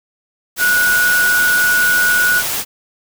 sine tone in noise, 1464 Hz, F#6, 19 cents flat, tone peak -11 dBFS, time 0.58-2.43 s, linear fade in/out 50 ms, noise white, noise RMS -20 dBFS, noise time 0.56-2.65 s, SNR +6 dB, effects none

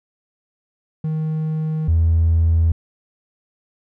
triangle tone pair in turn, 156.8 / 82.25 Hz, D#3 / E2, +14 / -3 cents, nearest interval major seventh, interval 1117 cents, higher first, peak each -17 / -9 dBFS, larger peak second, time 1.04-1.88 / 1.88-2.72 s, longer neither, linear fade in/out 5 ms, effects tanh soft clip ceiling -9 dBFS

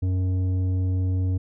sine tone with tanh clipping, 92.5 Hz, F#2, in tune, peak -22 dBFS, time 0.02-1.38 s, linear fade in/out 10 ms, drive 9 dB, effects none

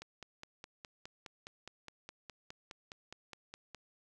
click train, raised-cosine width 0.2 ms, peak -29 dBFS, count 19, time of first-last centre 0.02-3.747 s, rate 4.83 Hz, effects none

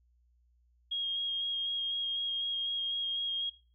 sine tone with vibrato, 3260 Hz, G#7, 33 cents flat, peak -31 dBFS, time 0.91-3.5 s, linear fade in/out 10 ms, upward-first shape square, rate 4 Hz, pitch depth 11 cents each way, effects noise-tail reverb RT60 0.4 s tail -20 dB re dry + added 60 Hz sine -65 dBFS peak until 3.74 s

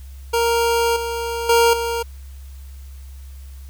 25% pulse tone with level steps, 466.2 Hz, A#4, in tune, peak -12 / -19 / -8 / -17 dBFS, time 0.33-2.03 s, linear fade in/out 10 ms, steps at 0.96 / 1.49 / 1.73 s, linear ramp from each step 5 ms, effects added 67 Hz sine -34 dBFS peak until 3.69 s + white hiss -52 dBFS RMS until 3.69 s

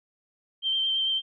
sine tone with vibrato, 3136 Hz, G7, in tune, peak -23 dBFS, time 0.62-1.22 s, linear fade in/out 50 ms, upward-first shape sine, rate 9 Hz, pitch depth 16 cents each way, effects none

